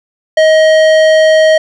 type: tone with tanh clipping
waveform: sine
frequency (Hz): 630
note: D#5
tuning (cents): +21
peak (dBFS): -6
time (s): 0.37-1.58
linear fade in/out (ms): 5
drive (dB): 15
effects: none